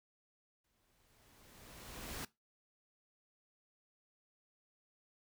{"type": "noise with exponential growth", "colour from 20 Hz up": "pink", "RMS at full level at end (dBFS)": -42, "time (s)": [0.64, 2.25], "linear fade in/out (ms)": 5, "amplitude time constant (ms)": 350, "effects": ["noise-tail reverb RT60 0.2 s tail -19 dB re dry"]}